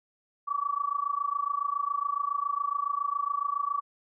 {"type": "tone with amplitude modulation", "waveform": "sine", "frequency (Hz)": 1145, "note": "D6", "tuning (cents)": -44, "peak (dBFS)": -23, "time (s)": [0.47, 3.81], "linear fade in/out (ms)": 20, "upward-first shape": "sine", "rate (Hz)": 27.2, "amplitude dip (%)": 90, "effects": []}